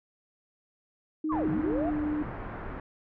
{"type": "tone with pitch glide", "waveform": "sine", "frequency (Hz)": [311.1, 300.3], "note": ["D#4", "D4"], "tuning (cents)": [0, 39], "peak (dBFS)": -27, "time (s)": [1.24, 2.23], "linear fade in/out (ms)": 5, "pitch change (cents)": -61, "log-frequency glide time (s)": [1.55, 1.96]}
{"type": "linear two-way sweep", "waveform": "sine", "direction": "down then up", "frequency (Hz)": [1244.5, 125.5, 741], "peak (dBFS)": -30, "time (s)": [1.29, 1.91], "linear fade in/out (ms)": 20, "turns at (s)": 1.5}
{"type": "low-pass noise", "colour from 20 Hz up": "pink", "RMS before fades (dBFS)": -38, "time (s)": [1.32, 2.8], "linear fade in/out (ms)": 2, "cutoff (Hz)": 1700, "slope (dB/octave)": 24}
{"effects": []}